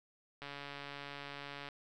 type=click train; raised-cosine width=0.3 ms; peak=-29 dBFS; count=181; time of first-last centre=0.42-1.688 s; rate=142 Hz; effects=none